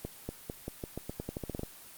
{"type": "accelerating click train", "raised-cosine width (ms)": 2, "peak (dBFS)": -22, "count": 15, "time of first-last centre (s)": [0.05, 1.633], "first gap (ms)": 240, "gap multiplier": 0.87, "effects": ["white hiss -51 dBFS RMS until 1.97 s", "Opus 24 kbps"]}